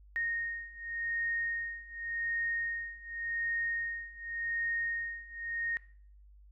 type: beating tone pair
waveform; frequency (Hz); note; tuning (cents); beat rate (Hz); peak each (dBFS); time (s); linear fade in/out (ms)
sine; 1855 / 1855.88; A#6 / A#6; -9 / -8; 0.88; -37 / -35; 0.16-5.77; 0
effects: noise-tail reverb RT60 0.5 s tail -19 dB re dry + added 50 Hz sine -54 dBFS peak until 6.51 s